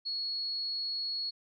sine tone, 4345 Hz, C#8, 35 cents flat, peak -32 dBFS, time 0.05-1.31 s, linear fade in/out 20 ms, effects none

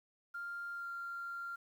sine tone with pitch glide, 1396.9 to 1386.4 Hz, F6 to F6, 0 to -13 cents, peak -39 dBFS, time 0.34-1.56 s, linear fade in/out 10 ms, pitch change -13 cents, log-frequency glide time 0.72-0.88 s, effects tanh soft clip ceiling -36 dBFS + 11-bit

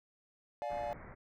triangle chord, D diminished, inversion none, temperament just, 587.3 / 704.8 / 845.8 Hz, D5 / F5 / Ab5, 0 / +16 / +31 cents, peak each -37 / -38 / -40 dBFS, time 0.62-0.93 s, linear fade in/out 0 ms
pink low-pass noise, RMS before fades -50 dBFS, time 0.69-1.15 s, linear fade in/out 20 ms, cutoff 2200 Hz, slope 96 dB/octave
effects none

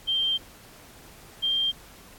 sine tone pair in turn, 3156 / 3180 Hz, G7 / G7, +11 / +24 cents, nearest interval unison, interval 13 cents, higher second, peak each -22 dBFS, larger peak neither, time 0.07-0.38 / 1.42-1.72 s, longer first, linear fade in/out 20 ms, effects pink hiss -50 dBFS RMS until 2.18 s + AAC 64 kbps

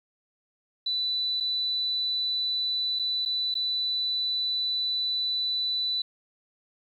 sine tone with dropouts, 3980 Hz, B7, 13 cents sharp, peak -25 dBFS, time 0.86-6.02 s, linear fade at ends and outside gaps 5 ms, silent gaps 1.402-1.406 / 2.99-2.994 / 3.252-3.258 / 3.542-3.552 s, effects 10-bit

